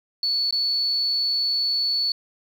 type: tone with dropouts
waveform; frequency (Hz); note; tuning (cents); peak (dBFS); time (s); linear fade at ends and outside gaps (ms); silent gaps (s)
sine; 4435; C#8; 0; -20; 0.23-2.12; 2; 0.509-0.525
effects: 8-bit